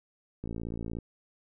click train, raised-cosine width 3 ms, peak -24 dBFS, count 32, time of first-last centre 0.44-0.987 s, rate 56.7 Hz, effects none

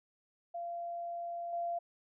sine tone with level steps, 688 Hz, F5, 26 cents flat, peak -37 / -33 dBFS, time 0.54-1.79 s, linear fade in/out 10 ms, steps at 1.53 s, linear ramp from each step 2 ms, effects none

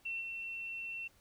sine tone with level steps, 2704 Hz, E7, 43 cents sharp, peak -36 / -39 dBFS, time 0.05-1.08 s, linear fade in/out 10 ms, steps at 0.2 s, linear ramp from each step 20 ms, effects pink hiss -67 dBFS RMS until 1.2 s

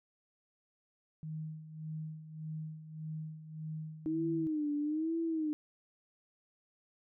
sine tone with tremolo, 156.5 Hz, D#3, 10 cents sharp, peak -37 dBFS, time 1.23-4.47 s, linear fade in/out 0 ms, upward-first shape sine, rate 1.7 Hz, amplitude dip 70%
sine tone with vibrato, 311.1 Hz, D#4, in tune, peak -31 dBFS, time 4.06-5.53 s, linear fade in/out 0 ms, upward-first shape sine, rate 1.1 Hz, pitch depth 110 cents each way
effects none

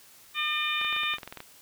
harmonic tone, 604 Hz, D5, 48 cents sharp, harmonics 2 / 3 / 4 / 5 / 6, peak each -33 / -35 / -30 / -35 / -32 dBFS, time 0.34-1.18 s, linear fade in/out 50 ms
clicks, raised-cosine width 0.3 ms, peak -23 dBFS, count 12, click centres 0.814 / 0.847 / 0.927 / 0.964 / 1.034 / 1.138 / 1.184 / 1.232 / 1.276 / 1.325 / 1.373 / 1.404 s
effects white hiss -54 dBFS RMS until 1.61 s

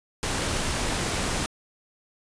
pink noise, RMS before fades -27 dBFS, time 0.23-1.46 s, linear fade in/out 0 ms, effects resampled to 22050 Hz

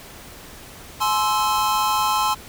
square chord, Ab augmented, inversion none, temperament equal with one note detuned, 848.6 / 1046.5 / 1318.5 Hz, Ab5 / C6 / E6, +37 / 0 / 0 cents, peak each -23 / -22 / -26 dBFS, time 1-2.35 s, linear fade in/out 20 ms, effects pink hiss -41 dBFS RMS until 2.48 s

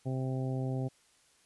harmonic tone, 130.81 Hz, C3, in tune, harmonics 1 / 2 / 3 / 4 / 5 / 6, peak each -32 / -38 / -42 / -44 / -46 / -48 dBFS, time 0.05-0.89 s, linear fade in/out 20 ms, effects white hiss -66 dBFS RMS until 1.45 s + resampled to 24000 Hz

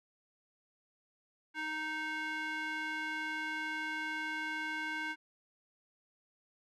square tone with band-pass filter, 311.1 Hz, D#4, in tune, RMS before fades -38 dBFS, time 1.54-5.16 s, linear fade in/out 50 ms, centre 1800 Hz, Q 2.6, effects none

